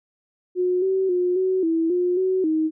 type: tone with pitch steps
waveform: sine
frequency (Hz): 362.4 / 381 / 358.7 / 374.6 / 327.2 / 357.3 / 374.6 / 315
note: F#4 / G4 / F4 / F#4 / E4 / F4 / F#4 / D#4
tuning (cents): -36 / -49 / +46 / +21 / -13 / +40 / +21 / +21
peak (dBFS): -18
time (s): 0.55-2.71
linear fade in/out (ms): 50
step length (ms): 270
effects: none